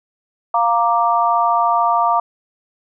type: chord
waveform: sine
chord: Bb major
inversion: second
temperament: equal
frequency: 698.5 / 932.3 / 1174.7 Hz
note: F5 / Bb5 / D6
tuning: 0 / 0 / 0 cents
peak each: -17 dBFS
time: 0.54-2.2 s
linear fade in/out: 5 ms
effects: none